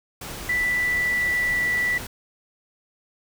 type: noise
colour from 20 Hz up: pink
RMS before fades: -35 dBFS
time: 0.21-2.07 s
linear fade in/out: 5 ms
type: tone with pitch glide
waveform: sine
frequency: 1975.5 to 1963 Hz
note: B6 to B6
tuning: 0 to -11 cents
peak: -20 dBFS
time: 0.49-1.98 s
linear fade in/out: 5 ms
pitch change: -11 cents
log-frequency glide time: 0.72-1.59 s
effects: none